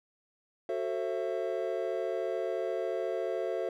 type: chord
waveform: triangle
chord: F# half-diminished seventh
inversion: none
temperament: just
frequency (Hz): 370 / 444 / 532.8 / 666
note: F#4 / A4 / C5 / E5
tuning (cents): 0 / +16 / +31 / +18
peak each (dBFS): -34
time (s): 0.69-3.69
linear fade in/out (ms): 2
effects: none